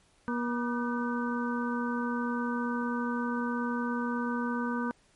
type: harmonic tone with a mistuned harmonic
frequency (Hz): 240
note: B3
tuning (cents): -49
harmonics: 1 / 2 / 4 / 5 / 6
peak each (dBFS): -30 / -38 / -37 / -39 / -38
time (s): 0.28-4.91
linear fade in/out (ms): 0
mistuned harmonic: 6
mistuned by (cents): +90
effects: pink hiss -65 dBFS RMS until 5.15 s + MP3 48 kbps